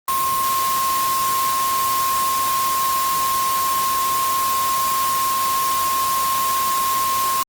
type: tone in noise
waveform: sine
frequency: 1066 Hz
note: C6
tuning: 32 cents sharp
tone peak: -18 dBFS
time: 0.08-7.43 s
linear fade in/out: 2 ms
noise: white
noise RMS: -25 dBFS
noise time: 0.08-7.43 s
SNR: +4 dB
effects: Opus 32 kbps